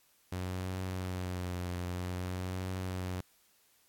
sawtooth tone with vibrato, 91 Hz, F#2, 28 cents flat, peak -31 dBFS, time 0.32-3.21 s, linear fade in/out 5 ms, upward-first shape triangle, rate 0.52 Hz, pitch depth 45 cents each way, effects white hiss -68 dBFS RMS until 3.88 s + AAC 64 kbps

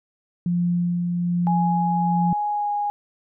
sine tone with tremolo, 174.7 Hz, F3, 1 cent sharp, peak -18 dBFS, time 0.46-2.33 s, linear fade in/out 2 ms, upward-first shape sine, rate 1.2 Hz, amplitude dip 30%
sine tone with pitch glide, 832 to 824.3 Hz, G#5 to G#5, +3 to -13 cents, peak -21 dBFS, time 1.47-2.9 s, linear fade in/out 0 ms, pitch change -16 cents, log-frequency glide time 2.5-2.69 s
effects none

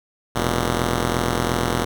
5% pulse tone pair together, 42.85 / 120 Hz, F1 / B2, -32 / -49 cents, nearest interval octave + tritone, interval 1783 cents, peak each -11 dBFS, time 0.35-1.85 s, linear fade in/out 10 ms, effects none

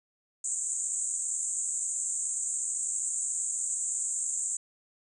white band-pass noise, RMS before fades -32 dBFS, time 0.44-4.57 s, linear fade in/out 5 ms, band 6900 to 8400 Hz, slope 96 dB/octave, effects none

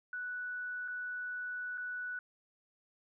sine tone with dropouts, 1480 Hz, F#6, in tune, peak -37 dBFS, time 0.13-2.19 s, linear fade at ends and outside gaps 2 ms, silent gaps 0.879-0.882 / 1.775-1.779 s, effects none

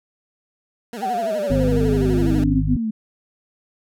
20% pulse tone with vibrato, 217.8 Hz, A3, 17 cents flat, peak -24 dBFS, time 0.93-2.44 s, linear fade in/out 2 ms, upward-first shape sine, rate 12 Hz, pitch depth 200 cents each way
sine exponential sweep, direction down, 784 to 213.2 Hz, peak -20 dBFS, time 1.02-2.91 s, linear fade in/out 10 ms
harmonic tone, 51 Hz, G#1, 31 cents flat, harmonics 1 / 2 / 3 / 5, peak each -22 / -25 / -22 / -20 dBFS, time 1.5-2.77 s, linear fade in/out 5 ms
effects none

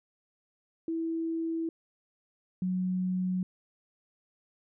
sine tone pair in turn, 327.8 / 183.97 Hz, E4 / F#3, -10 / -10 cents, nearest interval minor seventh, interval 1000 cents, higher first, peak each -29 / -27 dBFS, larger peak second, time 0.88-1.69 / 2.62-3.43 s, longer neither, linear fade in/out 2 ms, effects none

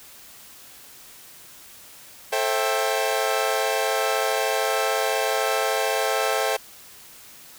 sawtooth chord, A minor seventh, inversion none, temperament equal with one note detuned, 440 / 533.6 / 659.3 / 784 Hz, A4 / C5 / E5 / G5, 0 / +34 / 0 / 0 cents, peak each -23 dBFS, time 2.32-6.57 s, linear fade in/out 10 ms, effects white hiss -46 dBFS RMS until 7.58 s

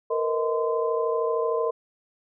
sine tone cluster, 461.4 / 494.5 / 630 / 1030 Hz, A#4 / B4 / D#5 / C6, -18 / +2 / +21 / -28 cents, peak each -24 / -33 / -29 / -30 dBFS, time 0.1-1.71 s, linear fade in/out 10 ms, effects none

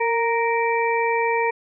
harmonic tone with a mistuned harmonic, 466.2 Hz, A#4, in tune, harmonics 1 / 2 / 4 / 5, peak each -22 / -22 / -29 / -26 dBFS, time 0-1.51 s, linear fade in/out 10 ms, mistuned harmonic 1, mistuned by -22 cents, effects none

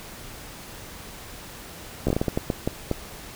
slowing click train, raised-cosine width 2 ms, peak -9 dBFS, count 11, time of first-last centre 2.07-2.913 s, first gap 14 ms, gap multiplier 1.37, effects pink hiss -41 dBFS RMS until 3.35 s

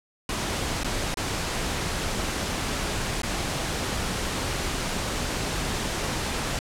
pink noise with dropouts, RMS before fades -28 dBFS, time 0.29-6.59 s, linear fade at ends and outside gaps 2 ms, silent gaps 0.835-0.844 / 1.143-1.171 / 3.219-3.232 s, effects low-pass 9000 Hz 12 dB/octave

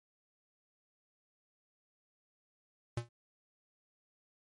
square tone with exponential decay, 118.3 Hz, A#2, 26 cents sharp, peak -31 dBFS, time 2.97-3.09 s, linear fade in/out 5 ms, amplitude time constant 25 ms, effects MP3 48 kbps

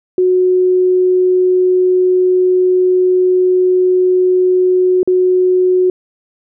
sine tone with dropouts, 366.8 Hz, F#4, 15 cents flat, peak -8 dBFS, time 0.18-5.9 s, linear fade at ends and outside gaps 2 ms, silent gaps 5.031-5.075 s, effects none

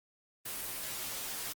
white noise with comb filter, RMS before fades -39 dBFS, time 0.45-1.53 s, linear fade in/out 10 ms, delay 12 ms, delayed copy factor -0.9, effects Opus 24 kbps

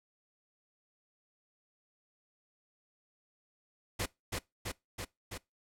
pink noise with echo, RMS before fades -34 dBFS, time 3.99-4.06 s, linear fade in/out 10 ms, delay 330 ms, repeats 4, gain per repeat -2 dB, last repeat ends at 5.38 s, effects noise-tail reverb RT60 0.2 s tail -22 dB re dry + low-pass 12000 Hz 12 dB/octave

